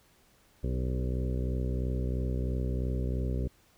harmonic tone with a mistuned harmonic, 63 Hz, B1, 35 cents sharp, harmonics 1 / 2 / 3 / 4 / 5 / 6 / 7 / 8 / 9, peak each -30 / -34 / -40 / -40 / -46 / -42 / -45 / -46 / -49 dBFS, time 0.63-3.48 s, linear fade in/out 10 ms, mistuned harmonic 7, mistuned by -16 cents, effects pink hiss -64 dBFS RMS until 3.77 s

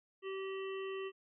harmonic tone with a mistuned harmonic, 385.6 Hz, G4, 28 cents flat, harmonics 1 / 3 / 5 / 7 / 8, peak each -39 / -49 / -52 / -51 / -55 dBFS, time 0.22-1.12 s, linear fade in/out 50 ms, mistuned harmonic 8, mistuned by -19 cents, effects none

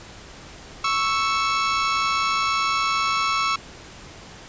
sawtooth tone pair together, 1108.7 / 1318.5 Hz, C#6 / E6, 0 / 0 cents, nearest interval minor third, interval 300 cents, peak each -19 dBFS, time 0.84-3.56 s, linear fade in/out 5 ms, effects pink hiss -42 dBFS RMS until 4.48 s + resampled to 16000 Hz

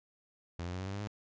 sawtooth tone with pitch steps, 85.7 / 88.57 / 91.53 / 94.6 / 97.76 / 101.04 / 104.42 Hz, F2 / F2 / F#2 / F#2 / G2 / G#2 / G#2, -32 / +25 / -18 / +39 / -4 / -47 / +10 cents, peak -33 dBFS, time 0.59-1.073 s, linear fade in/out 0 ms, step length 69 ms, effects resampled to 16000 Hz

